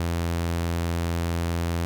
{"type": "tone", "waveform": "sawtooth", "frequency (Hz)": 84.7, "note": "E2", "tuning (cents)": 48, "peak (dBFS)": -20, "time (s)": [0, 1.85], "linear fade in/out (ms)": 0, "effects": []}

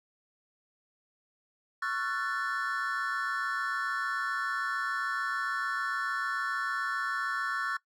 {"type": "chord", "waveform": "triangle", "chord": "F# minor seventh", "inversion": "second", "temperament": "equal with one note detuned", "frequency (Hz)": [1108.7, 1353.2, 1480, 1760], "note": ["C#6", "E6", "F#6", "A6"], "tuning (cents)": [0, 45, 0, 0], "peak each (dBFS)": [-34, -33, -33, -33], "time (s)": [1.82, 7.77], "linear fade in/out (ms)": 5, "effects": ["noise-tail reverb RT60 0.1 s tail -20 dB re dry", "tanh soft clip ceiling -18 dBFS"]}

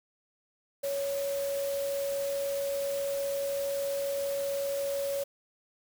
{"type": "tone in noise", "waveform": "sine", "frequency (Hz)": 558, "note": "C#5", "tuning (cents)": 11, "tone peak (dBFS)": -29, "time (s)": [0.83, 5.24], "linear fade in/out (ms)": 10, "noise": "white", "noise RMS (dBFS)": -42, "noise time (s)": [0.83, 5.24], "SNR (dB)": 10, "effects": []}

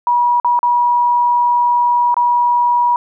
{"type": "tone with dropouts", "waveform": "sine", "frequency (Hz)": 965, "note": "B5", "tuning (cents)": -40, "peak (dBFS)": -10, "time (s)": [0.07, 2.96], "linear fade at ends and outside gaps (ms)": 1, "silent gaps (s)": [[0.4, 0.446], [0.591, 0.63], [2.143, 2.167]], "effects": []}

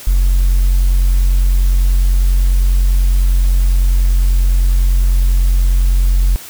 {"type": "tone", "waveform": "triangle", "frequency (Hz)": 45.01, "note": "F#1", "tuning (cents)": -47, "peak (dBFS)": -5, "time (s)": [0.07, 6.36], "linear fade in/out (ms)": 0, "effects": ["tanh soft clip ceiling -4 dBFS", "white hiss -33 dBFS RMS until 6.49 s"]}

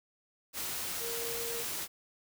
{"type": "tone in noise", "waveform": "sine", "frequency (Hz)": 466.2, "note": "A#4", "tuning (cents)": 0, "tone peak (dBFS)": -39, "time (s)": [0.99, 1.65], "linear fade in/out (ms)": 50, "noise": "white", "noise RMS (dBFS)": -37, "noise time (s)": [0.53, 1.88], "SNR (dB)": -5, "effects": []}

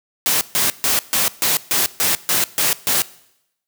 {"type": "noise bursts", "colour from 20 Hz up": "white", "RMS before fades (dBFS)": -17, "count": 10, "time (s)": [0.26, 3.02], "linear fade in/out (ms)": 0, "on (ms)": 150, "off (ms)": 140, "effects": ["noise-tail reverb RT60 0.8 s tail -20 dB re dry", "high-pass 100 Hz 12 dB/octave"]}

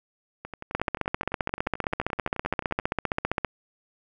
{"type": "two click trains", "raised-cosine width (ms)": 0.5, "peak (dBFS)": [-9, -21], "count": [42, 28], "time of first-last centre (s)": [[0.75, 3.447], [0.45, 2.798]], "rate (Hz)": [15.2, 11.5], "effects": []}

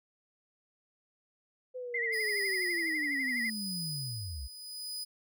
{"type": "linear sweep", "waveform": "sine", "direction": "down", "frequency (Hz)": [511, 59], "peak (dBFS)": -37, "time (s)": [1.74, 4.48], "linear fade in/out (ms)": 20}
{"type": "tone with vibrato", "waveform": "sine", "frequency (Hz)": 2002, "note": "B6", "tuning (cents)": 23, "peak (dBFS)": -30, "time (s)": [1.94, 3.5], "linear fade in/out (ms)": 5, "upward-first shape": "triangle", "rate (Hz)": 12, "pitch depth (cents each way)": 110}
{"type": "tone with tremolo", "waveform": "sawtooth", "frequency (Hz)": 4978, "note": "D#8", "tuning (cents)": 0, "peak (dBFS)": -33, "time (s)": [2.12, 5.05], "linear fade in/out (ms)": 20, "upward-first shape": "sine", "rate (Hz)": 0.75, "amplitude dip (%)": 70}
{"effects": []}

